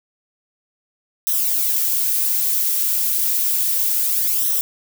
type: noise with flanger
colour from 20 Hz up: violet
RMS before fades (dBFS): -19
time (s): 1.27-4.61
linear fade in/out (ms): 0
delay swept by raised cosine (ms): 0.42 to 6.32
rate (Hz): 0.31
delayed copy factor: -0.6
effects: none